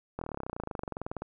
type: slowing click train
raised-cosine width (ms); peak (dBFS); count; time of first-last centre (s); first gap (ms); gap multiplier
1; -21; 29; 0.19-1.22; 24; 1.03
effects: none